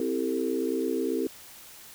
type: chord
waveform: sine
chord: A minor seventh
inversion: first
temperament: equal with one note detuned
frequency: 261.6 / 329.6 / 392 / 450 Hz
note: C4 / E4 / G4 / A4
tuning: 0 / 0 / 0 / +39 cents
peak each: -31 dBFS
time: 0-1.27 s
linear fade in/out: 2 ms
effects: white hiss -48 dBFS RMS until 1.94 s